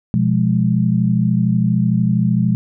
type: chord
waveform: sine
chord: F diminished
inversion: second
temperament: equal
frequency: 123.47 / 174.61 / 207.7 Hz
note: Cb3 / F3 / Ab3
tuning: 0 / 0 / 0 cents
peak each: -17 dBFS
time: 0.14-2.55 s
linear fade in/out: 0 ms
effects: none